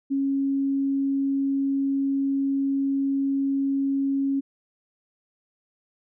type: tone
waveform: sine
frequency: 274.5 Hz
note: C#4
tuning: 17 cents flat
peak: -21 dBFS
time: 0.1-4.41 s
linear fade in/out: 20 ms
effects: none